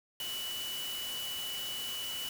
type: tone in noise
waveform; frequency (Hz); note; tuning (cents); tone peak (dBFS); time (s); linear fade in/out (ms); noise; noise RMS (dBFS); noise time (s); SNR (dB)
sine; 2960; F#7; 0; -37; 0.2-2.29; 2; white; -42; 0.2-2.29; +2
effects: none